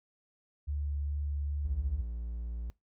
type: tone with vibrato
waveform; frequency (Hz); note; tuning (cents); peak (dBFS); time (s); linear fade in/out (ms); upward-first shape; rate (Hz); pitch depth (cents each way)
sine; 72.4; D2; -24; -31; 0.67-2.02; 20; sine; 2.4; 12
type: tone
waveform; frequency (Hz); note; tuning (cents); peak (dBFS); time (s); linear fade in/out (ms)
triangle; 58.27; A#1; 0; -33; 1.65-2.7; 0
effects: noise-tail reverb RT60 0.2 s tail -22 dB re dry